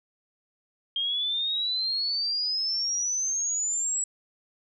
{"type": "exponential sweep", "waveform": "sine", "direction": "up", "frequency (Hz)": [3203, 7830], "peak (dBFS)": -25, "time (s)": [0.96, 4.04], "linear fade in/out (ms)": 2, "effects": []}